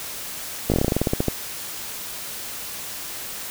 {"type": "slowing click train", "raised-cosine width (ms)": 2, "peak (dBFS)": -6, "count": 15, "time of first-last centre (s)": [0.7, 1.283], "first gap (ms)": 18, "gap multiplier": 1.12, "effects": ["white hiss -33 dBFS RMS until 3.5 s"]}